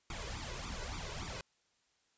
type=noise with flanger; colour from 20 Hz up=pink; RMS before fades=-42 dBFS; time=0.1-1.41 s; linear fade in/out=2 ms; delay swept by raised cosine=0.83 to 2.03 ms; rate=3.5 Hz; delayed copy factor=+0.85; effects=white hiss -75 dBFS RMS until 2.17 s + resampled to 16000 Hz